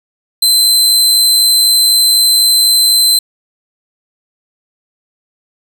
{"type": "tone", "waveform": "sawtooth", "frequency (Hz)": 4076, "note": "C8", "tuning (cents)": -46, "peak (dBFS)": -4, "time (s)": [0.42, 3.19], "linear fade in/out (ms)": 5, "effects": []}